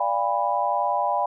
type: chord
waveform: sine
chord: D diminished seventh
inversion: none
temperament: equal with one note detuned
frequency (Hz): 587.3 / 698.5 / 809.3 / 987.8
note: D5 / F5 / Ab5 / Cb6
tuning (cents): 0 / 0 / -45 / 0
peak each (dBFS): -28 / -27 / -25 / -25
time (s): 0-1.26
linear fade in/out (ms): 5
effects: none